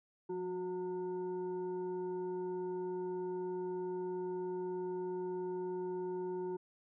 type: tone with frequency modulation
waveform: sine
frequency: 365.4 Hz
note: F#4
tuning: 22 cents flat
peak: -36 dBFS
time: 0.29-6.57 s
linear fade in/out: 10 ms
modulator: 543 Hz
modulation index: 0.55
effects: none